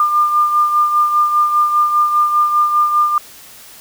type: beating tone pair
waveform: sine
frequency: 1200 / 1205 Hz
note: D6 / D6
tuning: +37 / +44 cents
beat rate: 5 Hz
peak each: -11 / -20 dBFS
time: 0-3.18 s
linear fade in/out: 2 ms
effects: white hiss -39 dBFS RMS until 3.8 s